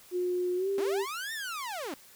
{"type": "tone with pitch glide", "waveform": "sine", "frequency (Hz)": [359.4, 394.2], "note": ["F4", "G4"], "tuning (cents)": [50, 10], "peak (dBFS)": -27, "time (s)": [0.11, 1.06], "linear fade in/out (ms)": 50, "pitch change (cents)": 160, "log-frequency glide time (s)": [0.56, 0.69]}
{"type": "linear two-way sweep", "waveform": "sawtooth", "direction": "up then down", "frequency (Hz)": [246.9, 1848, 246.9], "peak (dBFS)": -31, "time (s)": [0.78, 1.94], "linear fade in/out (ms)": 2, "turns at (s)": 1.33}
{"effects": ["white hiss -55 dBFS RMS until 2.15 s"]}